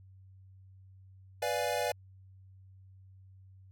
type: chord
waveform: square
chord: B diminished seventh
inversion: none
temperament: equal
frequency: 493.9 / 587.3 / 698.5 / 830.6 Hz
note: B4 / D5 / F5 / Ab5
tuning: 0 / 0 / 0 / 0 cents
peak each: -36 / -35 / -37 / -38 dBFS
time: 1.42-1.92 s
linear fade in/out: 5 ms
effects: added 95 Hz sine -53 dBFS peak until 3.71 s + AAC 64 kbps